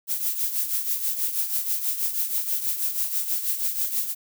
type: noise with tremolo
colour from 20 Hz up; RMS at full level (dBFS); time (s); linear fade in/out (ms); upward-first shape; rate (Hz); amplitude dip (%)
violet; -23; 0.07-4.15; 50; triangle; 6.2; 70
effects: none